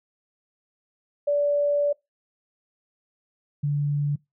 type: tone pair in turn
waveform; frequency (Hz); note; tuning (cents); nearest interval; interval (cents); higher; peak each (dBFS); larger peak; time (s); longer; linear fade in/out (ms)
sine; 579 / 145.02; D5 / D3; -25 / -22; 2 octaves; 2397; first; -19 / -21; first; 1.27-1.93 / 3.63-4.16; first; 10
effects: noise-tail reverb RT60 0.2 s tail -24 dB re dry